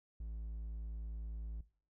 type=tone; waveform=triangle; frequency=55 Hz; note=A1; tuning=in tune; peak=-39 dBFS; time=0.2-1.61 s; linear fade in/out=5 ms; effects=noise-tail reverb RT60 0.4 s tail -17 dB re dry